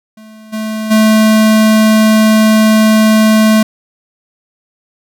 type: tone with level steps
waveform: square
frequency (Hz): 217.5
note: A3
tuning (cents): -20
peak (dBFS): -34 / -17 / -6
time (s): 0.17-3.63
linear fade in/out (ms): 5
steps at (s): 0.52 / 0.9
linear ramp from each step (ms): 20
effects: none